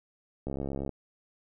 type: click train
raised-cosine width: 2 ms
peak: -21 dBFS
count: 30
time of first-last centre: 0.47-0.893 s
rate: 68.6 Hz
effects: none